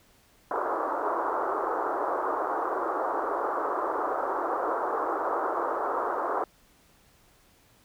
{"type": "band-pass noise", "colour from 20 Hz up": "white", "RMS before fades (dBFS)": -29, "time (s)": [0.51, 6.44], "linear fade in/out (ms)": 2, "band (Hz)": [320, 1300], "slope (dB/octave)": 48, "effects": ["pink hiss -61 dBFS RMS until 7.84 s"]}